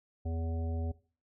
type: harmonic tone with a mistuned harmonic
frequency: 82.41 Hz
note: E2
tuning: in tune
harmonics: 1 / 3 / 5 / 7 / 9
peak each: -32 / -42 / -47 / -48 / -49 dBFS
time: 0.25-0.92 s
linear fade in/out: 10 ms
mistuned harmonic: 7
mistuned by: -22 cents
effects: noise-tail reverb RT60 0.4 s tail -19 dB re dry